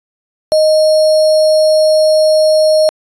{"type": "tone with sample-and-hold", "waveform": "sine", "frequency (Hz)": 622.3, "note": "D#5", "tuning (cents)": 0, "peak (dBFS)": -6, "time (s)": [0.52, 2.89], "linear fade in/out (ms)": 0, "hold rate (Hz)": 4900, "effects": ["resampled to 22050 Hz"]}